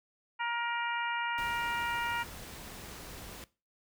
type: harmonic tone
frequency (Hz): 471.6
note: A#4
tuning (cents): +20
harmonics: 2 / 3 / 4 / 5 / 6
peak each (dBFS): -33 / -37 / -39 / -41 / -43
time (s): 0.39-2.24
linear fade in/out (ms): 20
type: noise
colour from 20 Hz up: pink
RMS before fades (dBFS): -46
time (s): 1.38-3.44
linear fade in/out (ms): 0
effects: noise-tail reverb RT60 0.3 s tail -19 dB re dry